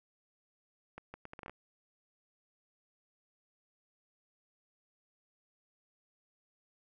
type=accelerating click train; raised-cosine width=0.5 ms; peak=-30 dBFS; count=9; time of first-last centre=0.98-1.496 s; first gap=160 ms; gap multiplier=0.71; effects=none